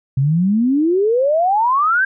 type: exponential sweep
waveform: sine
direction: up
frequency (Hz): 128.9 to 1613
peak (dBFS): -12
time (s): 0.17-2.05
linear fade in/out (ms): 5
effects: none